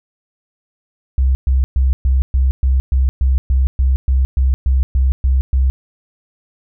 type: tone bursts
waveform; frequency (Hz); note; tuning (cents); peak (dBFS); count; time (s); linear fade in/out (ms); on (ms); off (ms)
sine; 65.41; C2; 0; -10; 16; 1.18-5.7; 0; 170; 120
effects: none